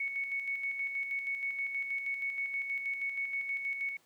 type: tone with tremolo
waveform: sine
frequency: 2217 Hz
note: C#7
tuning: in tune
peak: -31 dBFS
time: 0-3.97 s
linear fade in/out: 5 ms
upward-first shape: square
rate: 6.3 Hz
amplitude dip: 45%
effects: pink hiss -67 dBFS RMS until 4.05 s + high-pass 200 Hz 12 dB/octave